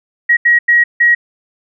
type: tone bursts at uneven times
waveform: sine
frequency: 1901 Hz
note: A#6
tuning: 33 cents sharp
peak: -6 dBFS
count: 4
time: 0.29-0.37 / 0.45-0.59 / 0.68-0.84 / 1-1.15 s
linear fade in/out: 10 ms
effects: none